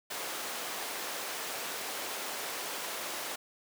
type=high-pass noise; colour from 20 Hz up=pink; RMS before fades=-38 dBFS; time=0.1-3.36 s; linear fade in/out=10 ms; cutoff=490 Hz; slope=12 dB/octave; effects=none